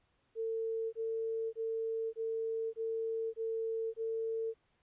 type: tone bursts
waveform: sine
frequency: 450 Hz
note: A4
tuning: 39 cents sharp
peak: -33 dBFS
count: 7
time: 0.35-4.542 s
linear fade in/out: 50 ms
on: 580 ms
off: 22 ms
effects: pink hiss -75 dBFS RMS until 4.82 s + resampled to 8000 Hz